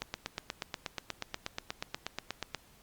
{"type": "click train", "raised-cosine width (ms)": 0.2, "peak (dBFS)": -17, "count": 22, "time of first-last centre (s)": [0.02, 2.547], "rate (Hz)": 8.31, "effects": ["pink hiss -61 dBFS RMS until 2.82 s", "Opus 48 kbps"]}